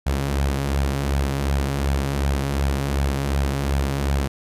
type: tone with flanger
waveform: sawtooth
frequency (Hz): 69.2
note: C#2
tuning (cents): -2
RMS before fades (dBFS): -22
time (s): 0.06-4.28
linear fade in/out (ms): 10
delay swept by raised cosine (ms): 1.2 to 7.2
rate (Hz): 2.7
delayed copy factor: +0.5
effects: resampled to 32000 Hz